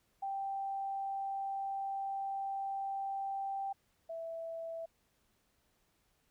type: tone pair in turn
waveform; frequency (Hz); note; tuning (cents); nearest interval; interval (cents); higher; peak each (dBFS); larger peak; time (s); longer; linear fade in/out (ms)
sine; 784 / 659.3; G5 / E5; 0 / 0; minor third; 300; first; -35 / -39; first; 0.22-3.73 / 4.09-4.86; first; 10
effects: pink hiss -75 dBFS RMS until 6.3 s